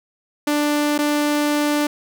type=tone with dropouts; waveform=sawtooth; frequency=294.9 Hz; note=D4; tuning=7 cents sharp; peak=-13 dBFS; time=0.47-1.87 s; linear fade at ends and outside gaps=5 ms; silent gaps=0.98-0.987 s; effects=none